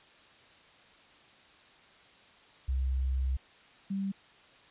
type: tone pair in turn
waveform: sine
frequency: 65.41 / 195.44 Hz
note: C2 / G3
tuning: 0 / -5 cents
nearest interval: octave + perfect fifth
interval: 1895 cents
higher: second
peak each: -27 / -30 dBFS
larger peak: first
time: 2.68-3.37 / 3.9-4.12 s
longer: first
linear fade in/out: 10 ms
effects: white hiss -58 dBFS RMS until 4.7 s + resampled to 8000 Hz